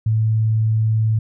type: tone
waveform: sine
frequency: 110.2 Hz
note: A2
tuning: 3 cents sharp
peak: -14 dBFS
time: 0.06-1.19 s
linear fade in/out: 5 ms
effects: none